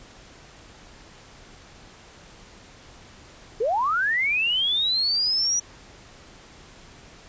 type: linear sweep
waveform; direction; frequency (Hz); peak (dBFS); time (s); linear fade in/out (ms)
sine; up; 405.5 to 5870; -20; 3.6-5.6; 10
effects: pink hiss -48 dBFS RMS until 7.28 s + resampled to 16000 Hz